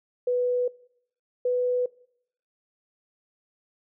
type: tone pair in turn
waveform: sine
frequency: 493.9 / 495.9 Hz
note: B4 / B4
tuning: 0 / +7 cents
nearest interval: unison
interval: 7 cents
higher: second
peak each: -21 dBFS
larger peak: neither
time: 0.27-0.68 / 1.45-1.86 s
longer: neither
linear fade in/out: 5 ms
effects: noise-tail reverb RT60 0.7 s tail -22 dB re dry